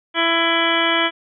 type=harmonic tone; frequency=333 Hz; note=E4; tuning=18 cents sharp; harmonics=1 / 2 / 3 / 4 / 5 / 6 / 7 / 9 / 10; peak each=-24 / -24 / -24 / -24 / -24 / -24 / -24 / -24 / -24 dBFS; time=0.14-1.11 s; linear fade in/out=50 ms; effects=none